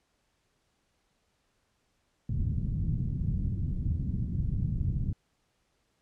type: low-pass noise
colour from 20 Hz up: white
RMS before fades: -30 dBFS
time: 2.29-5.13 s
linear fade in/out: 5 ms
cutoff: 160 Hz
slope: 24 dB/octave
effects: pink hiss -74 dBFS RMS until 6.01 s + low-pass 9000 Hz 12 dB/octave